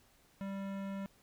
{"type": "tone with hard clipping", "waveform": "sine", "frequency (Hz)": 196, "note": "G3", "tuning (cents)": 0, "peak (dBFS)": -40, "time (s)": [0.41, 1.06], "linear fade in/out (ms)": 0, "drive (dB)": 18, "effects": ["pink hiss -67 dBFS RMS until 1.22 s"]}